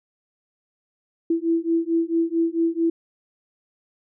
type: beating tone pair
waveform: sine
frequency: 329.6 / 334.1 Hz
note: E4 / E4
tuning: 0 / +23 cents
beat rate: 4.5 Hz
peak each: -22 dBFS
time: 1.3-2.9 s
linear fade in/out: 5 ms
effects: none